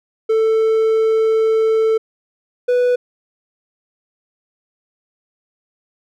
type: tone pair in turn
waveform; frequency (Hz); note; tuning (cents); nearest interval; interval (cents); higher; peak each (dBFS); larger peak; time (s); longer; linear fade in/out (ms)
triangle; 443 / 493.3; A4 / B4; +12 / -2; major second; 186; second; -10; neither; 0.29-1.98 / 2.68-2.96; first; 10
effects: none